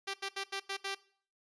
5% pulse tone bursts at uneven times, 392 Hz, G4, in tune, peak -24 dBFS, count 6, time 0.07-0.14 / 0.22-0.29 / 0.36-0.44 / 0.52-0.6 / 0.69-0.77 / 0.84-0.95 s, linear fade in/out 10 ms, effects noise-tail reverb RT60 0.5 s tail -19 dB re dry + resampled to 22050 Hz

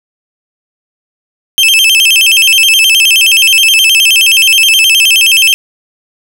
40% pulse tone with vibrato, 2878 Hz, F#7, 49 cents flat, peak -3 dBFS, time 1.58-5.54 s, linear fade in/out 0 ms, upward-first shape square, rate 9.5 Hz, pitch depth 160 cents each way, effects none

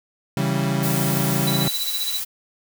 35% pulse chord, C# diminished, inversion none, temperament equal, 138.59 / 164.81 / 196 Hz, C#3 / E3 / G3, 0 / 0 / 0 cents, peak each -21 / -24 / -23 dBFS, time 0.37-1.68 s, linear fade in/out 2 ms
blue noise, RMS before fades -27 dBFS, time 0.82-2.25 s, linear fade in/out 20 ms
sine tone with tremolo, 3951 Hz, B7, in tune, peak -22 dBFS, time 1.47-2.2 s, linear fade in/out 2 ms, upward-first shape sine, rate 15 Hz, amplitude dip 80%
effects none

